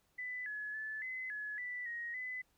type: tone with pitch steps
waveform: sine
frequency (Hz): 1996 / 1700 / 1738 / 2034 / 1700 / 1976 / 1881 / 2010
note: B6 / G#6 / A6 / C7 / G#6 / B6 / A#6 / B6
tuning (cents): +18 / +40 / -22 / -50 / +40 / 0 / +15 / +30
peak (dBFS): -39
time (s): 0.18-2.42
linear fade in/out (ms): 10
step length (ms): 280
effects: pink hiss -75 dBFS RMS until 2.57 s